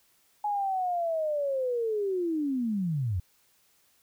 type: linear sweep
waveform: sine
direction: down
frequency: 842 to 82 Hz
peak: -26 dBFS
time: 0.44-3.2 s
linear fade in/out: 5 ms
effects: white hiss -66 dBFS RMS until 4.02 s